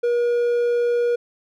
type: tone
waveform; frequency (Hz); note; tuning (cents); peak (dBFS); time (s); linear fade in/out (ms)
triangle; 478.6; A#4; +46; -15; 0.03-1.16; 10
effects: none